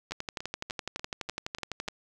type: two click trains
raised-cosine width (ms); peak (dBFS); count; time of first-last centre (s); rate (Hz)
0.2; -16 / -21; 22 / 7; 0.12-1.885 / 0.11-1.88; 11.9 / 3.39
effects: none